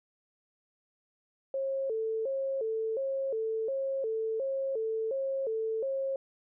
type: tone with vibrato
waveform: sine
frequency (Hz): 489.5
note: B4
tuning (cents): -15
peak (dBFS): -29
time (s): 1.54-6.16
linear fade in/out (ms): 2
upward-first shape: square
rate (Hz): 1.4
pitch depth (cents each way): 170
effects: none